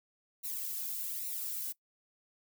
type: noise with flanger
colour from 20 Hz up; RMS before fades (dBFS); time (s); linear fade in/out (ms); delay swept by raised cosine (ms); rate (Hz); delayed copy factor
violet; -38; 0.43-1.73; 20; 0.61 to 2.21; 1.2; -0.85
effects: noise-tail reverb RT60 0.1 s tail -20 dB re dry